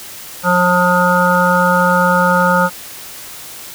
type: harmonic tone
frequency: 179 Hz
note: F3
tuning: 43 cents sharp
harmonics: 1 / 3 / 5 / 7 / 8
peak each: -16 / -16 / -16 / -16 / -16 dBFS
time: 0.43-2.7 s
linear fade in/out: 50 ms
effects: white hiss -32 dBFS RMS until 3.74 s